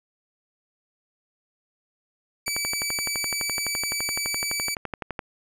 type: tone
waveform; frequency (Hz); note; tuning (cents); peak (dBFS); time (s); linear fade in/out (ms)
15% pulse; 2300; D7; -37; -19; 2.46-4.75; 10
type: click train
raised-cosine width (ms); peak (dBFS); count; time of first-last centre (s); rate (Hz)
0.5; -15; 33; 2.48-5.192; 11.8
effects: none